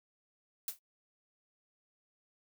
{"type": "noise with exponential decay", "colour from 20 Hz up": "blue", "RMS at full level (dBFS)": -33, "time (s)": [0.68, 0.79], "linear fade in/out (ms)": 2, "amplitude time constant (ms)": 23, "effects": ["noise-tail reverb RT60 0.1 s tail -24 dB re dry"]}